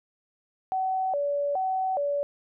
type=tone with vibrato; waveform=sine; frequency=658 Hz; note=E5; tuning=3 cents flat; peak=-24 dBFS; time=0.72-2.23 s; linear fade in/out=0 ms; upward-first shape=square; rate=1.2 Hz; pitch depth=240 cents each way; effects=none